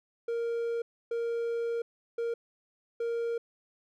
triangle tone bursts at uneven times, 466.2 Hz, A#4, in tune, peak -27 dBFS, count 4, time 0.28-0.82 / 1.11-1.82 / 2.18-2.34 / 3-3.38 s, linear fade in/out 5 ms, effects none

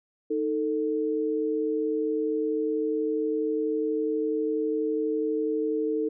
sine tone pair together, 311.8 / 443.9 Hz, D#4 / A4, +4 / +15 cents, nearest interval tritone, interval 611 cents, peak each -28 / -26 dBFS, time 0.3-6.09 s, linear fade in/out 10 ms, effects none

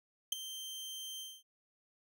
sawtooth tone with ADSR envelope, 3136 Hz, G7, in tune, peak -24 dBFS, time 0.32-1.43 s, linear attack 5 ms, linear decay 10 ms, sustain -15 dB, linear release 230 ms, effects none

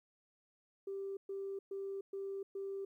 sine tone bursts, 392 Hz, G4, in tune, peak -38 dBFS, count 5, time 0.87-2.85 s, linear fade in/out 5 ms, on 300 ms, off 120 ms, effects tanh soft clip ceiling -34 dBFS + 13-bit

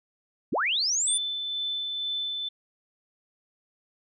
sine linear sweep, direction up, 106.6 to 9570 Hz, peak -23 dBFS, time 0.52-1.18 s, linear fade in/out 10 ms
sine tone with tremolo, 3520 Hz, A7, in tune, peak -27 dBFS, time 1.07-2.49 s, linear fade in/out 10 ms, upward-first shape sine, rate 2.1 Hz, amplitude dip 25%
effects none

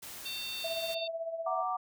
white noise, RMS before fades -45 dBFS, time 0.02-0.95 s, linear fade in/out 10 ms
harmonic tone, 904 Hz, A5, 47 cents sharp, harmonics 3 / 4 / 5, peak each -42 / -39 / -43 dBFS, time 0.25-1.08 s, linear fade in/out 10 ms
sine tone with tremolo, 659.3 Hz, E5, in tune, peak -31 dBFS, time 0.64-1.63 s, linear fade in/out 5 ms, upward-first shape triangle, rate 16 Hz, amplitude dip 70%
sine chord, Gb augmented, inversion none, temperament equal, 740 / 932.3 / 1174.7 Hz, Gb5 / Bb5 / D6, 0 / 0 / 0 cents, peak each -33 / -39 / -34 dBFS, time 1.46-1.77 s, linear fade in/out 10 ms
effects none

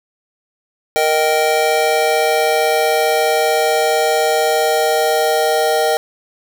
square chord, Eb major, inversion second, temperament just, 466.7 / 622.3 / 777.8 Hz, Bb4 / Eb5 / G5, +2 / 0 / -14 cents, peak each -18 dBFS, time 0.96-5.97 s, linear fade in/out 0 ms, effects none

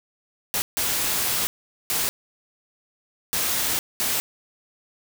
white noise bursts at uneven times, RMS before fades -24 dBFS, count 5, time 0.54-0.62 / 0.77-1.47 / 1.9-2.09 / 3.33-3.79 / 4-4.2 s, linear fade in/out 0 ms, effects none

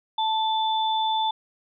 sine tone pair together, 880 / 3520 Hz, A5 / A7, 0 / 0 cents, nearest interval 2 octaves, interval 2400 cents, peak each -22 / -28 dBFS, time 0.18-1.31 s, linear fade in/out 5 ms, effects none

